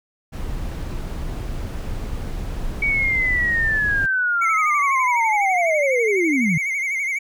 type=noise; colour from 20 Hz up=brown; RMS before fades=-27 dBFS; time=0.32-4.07 s; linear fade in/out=20 ms
type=linear sweep; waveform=sine; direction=down; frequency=2273 to 146.83 Hz; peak=-17 dBFS; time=2.82-6.58 s; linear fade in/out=5 ms
type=tone with vibrato; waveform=triangle; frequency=2173 Hz; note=C#7; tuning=35 cents flat; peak=-19 dBFS; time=4.41-7.19 s; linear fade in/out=10 ms; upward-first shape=sine; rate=12 Hz; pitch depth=82 cents each way
effects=none